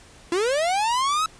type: linear sweep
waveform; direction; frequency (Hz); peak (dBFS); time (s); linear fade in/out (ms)
45% pulse; up; 329.6 to 1308; -20; 0.32-1.26; 2
effects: pink hiss -49 dBFS RMS until 1.39 s + resampled to 22050 Hz